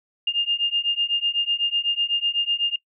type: beating tone pair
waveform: sine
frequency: 2814 / 2822 Hz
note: F7 / F7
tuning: +12 / +17 cents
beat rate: 8 Hz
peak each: -23 dBFS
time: 0.27-2.76 s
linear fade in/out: 5 ms
effects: noise-tail reverb RT60 0.1 s tail -23 dB re dry